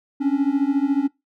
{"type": "beating tone pair", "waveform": "triangle", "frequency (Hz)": [272.3, 286.3], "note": ["C#4", "D4"], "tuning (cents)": [-31, -44], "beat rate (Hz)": 14, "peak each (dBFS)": -18, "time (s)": [0.2, 1.08], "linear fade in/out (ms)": 20, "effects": ["noise-tail reverb RT60 0.2 s tail -22 dB re dry"]}